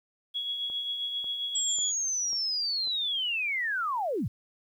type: tone with tremolo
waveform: sine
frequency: 3341 Hz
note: G#7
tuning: 10 cents sharp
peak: -28 dBFS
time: 0.34-1.92 s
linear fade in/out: 20 ms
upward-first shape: triangle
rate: 7.5 Hz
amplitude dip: 45%
type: click train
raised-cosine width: 1 ms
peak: -36 dBFS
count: 5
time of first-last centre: 0.7-2.874 s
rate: 1.84 Hz
type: linear sweep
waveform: sine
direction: down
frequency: 7760 to 74 Hz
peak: -27 dBFS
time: 1.55-4.28 s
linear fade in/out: 5 ms
effects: 10-bit